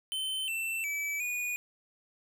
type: tone with pitch steps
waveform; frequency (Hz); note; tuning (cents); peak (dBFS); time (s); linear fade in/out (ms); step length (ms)
square; 3074 / 2677 / 2302 / 2457; G7 / E7 / D7 / D#7; -35 / +26 / -35 / -22; -32; 0.12-1.56; 0; 360
effects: none